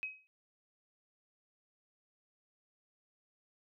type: tone with exponential decay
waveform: sine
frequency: 2539 Hz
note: D#7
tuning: 34 cents sharp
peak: -33 dBFS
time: 0.03-0.27 s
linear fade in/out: 0 ms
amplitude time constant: 52 ms
effects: none